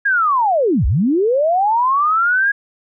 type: linear two-way sweep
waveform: sine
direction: down then up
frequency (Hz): 1661.2 to 49 to 1661.2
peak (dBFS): -12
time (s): 0.05-2.52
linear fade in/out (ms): 10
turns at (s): 0.86
effects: none